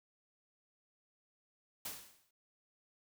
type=noise with exponential decay; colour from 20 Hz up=white; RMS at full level=-40 dBFS; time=1.85-2.31 s; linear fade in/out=5 ms; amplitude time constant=98 ms; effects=none